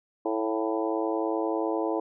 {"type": "harmonic tone with a mistuned harmonic", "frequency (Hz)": 110, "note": "A2", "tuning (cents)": 0, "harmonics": [3, 4, 5, 6, 7, 8, 9], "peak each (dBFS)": [-29, -31, -33, -35, -36, -37, -38], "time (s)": [0.25, 2], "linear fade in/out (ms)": 5, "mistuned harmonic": 6, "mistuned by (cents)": 44, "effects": []}